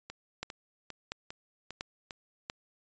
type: two click trains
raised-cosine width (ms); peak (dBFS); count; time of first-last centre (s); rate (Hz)
0.2; -18 / -24; 4 / 6; 0.43-2.499 / 0.1-2.108; 1.45 / 2.49
effects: resampled to 16000 Hz